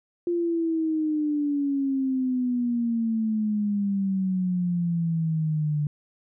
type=exponential sweep; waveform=sine; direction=down; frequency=349.2 to 146.83 Hz; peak=-22 dBFS; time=0.27-5.87 s; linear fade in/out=2 ms; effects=none